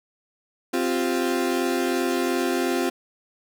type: chord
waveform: 35% pulse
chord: C suspended fourth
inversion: none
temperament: equal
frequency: 261.6 / 349.2 / 392 Hz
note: C4 / F4 / G4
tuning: 0 / 0 / 0 cents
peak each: -24 / -23 / -27 dBFS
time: 0.73-2.9 s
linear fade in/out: 10 ms
effects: none